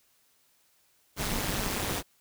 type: noise with amplitude modulation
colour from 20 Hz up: pink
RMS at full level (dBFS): -27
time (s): 1.16-2.03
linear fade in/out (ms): 50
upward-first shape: sine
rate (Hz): 204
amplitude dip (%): 95
effects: white hiss -67 dBFS RMS until 2.2 s